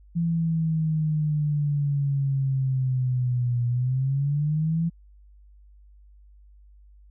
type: exponential two-way sweep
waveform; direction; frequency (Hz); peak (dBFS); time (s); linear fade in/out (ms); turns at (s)
sine; down then up; 169.1 to 120.1 to 169.1; -21; 0.15-4.9; 20; 3.66
effects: added 50 Hz sine -49 dBFS peak until 7.1 s